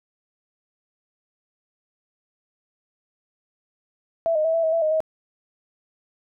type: tone with pitch steps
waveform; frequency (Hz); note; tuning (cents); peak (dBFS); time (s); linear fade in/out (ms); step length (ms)
sine; 663 / 617 / 649 / 662 / 640 / 664 / 621 / 634; E5 / D#5 / E5 / E5 / D#5 / E5 / D#5 / D#5; +10 / -15 / -27 / +7 / +49 / +12 / -3 / +32; -18; 4.26-5.004; 0; 93
effects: none